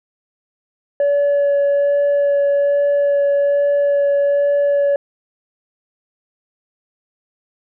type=tone with vibrato; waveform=sine; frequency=569 Hz; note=C#5; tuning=45 cents sharp; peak=-10 dBFS; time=1-4.96 s; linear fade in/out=2 ms; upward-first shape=sine; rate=1.2 Hz; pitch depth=9 cents each way; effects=tanh soft clip ceiling -11 dBFS